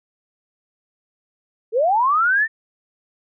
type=linear sweep; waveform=sine; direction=up; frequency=415.3 to 1833 Hz; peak=-14 dBFS; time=1.72-2.48 s; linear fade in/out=50 ms; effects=none